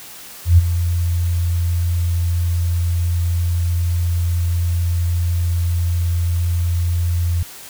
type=tone with ADSR envelope; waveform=sine; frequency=86 Hz; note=F2; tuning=26 cents flat; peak=-4 dBFS; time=0.45-7.43 s; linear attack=130 ms; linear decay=24 ms; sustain=-11 dB; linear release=5 ms; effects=white hiss -37 dBFS RMS until 7.69 s